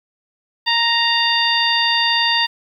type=harmonic tone with a mistuned harmonic; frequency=932.3 Hz; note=A#5; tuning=in tune; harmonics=1 / 2 / 3 / 4 / 5; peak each=-21 / -20 / -21 / -20 / -21 dBFS; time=0.66-2.47 s; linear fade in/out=20 ms; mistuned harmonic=4; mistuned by=-52 cents; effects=8-bit